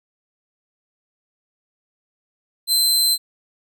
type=tone; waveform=sawtooth; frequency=4090 Hz; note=C8; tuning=40 cents flat; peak=-12 dBFS; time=2.67-3.18 s; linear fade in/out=50 ms; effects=none